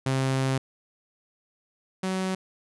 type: tone pair in turn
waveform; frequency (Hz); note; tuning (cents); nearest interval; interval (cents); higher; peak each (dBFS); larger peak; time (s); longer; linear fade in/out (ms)
sawtooth; 132.9 / 187.95; C3 / F#3; +27 / +27; tritone; 600; second; -19 / -22; first; 0.06-0.58 / 2.03-2.35; first; 5
effects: resampled to 24000 Hz